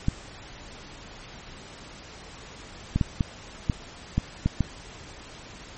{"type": "clicks", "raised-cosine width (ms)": 5, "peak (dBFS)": -9, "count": 8, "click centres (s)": [0.084, 2.96, 3.012, 3.208, 3.698, 4.18, 4.46, 4.607], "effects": ["pink hiss -44 dBFS RMS until 5.77 s", "MP3 32 kbps"]}